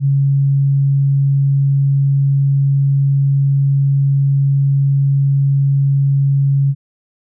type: tone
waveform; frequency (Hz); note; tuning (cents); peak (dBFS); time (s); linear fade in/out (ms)
sine; 138.59; C#3; 0; -10; 0-6.75; 50
effects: none